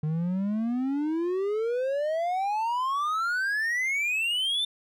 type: exponential sweep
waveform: triangle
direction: up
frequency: 150.1 to 3596 Hz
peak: -23 dBFS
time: 0.03-4.65 s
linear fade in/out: 5 ms
effects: none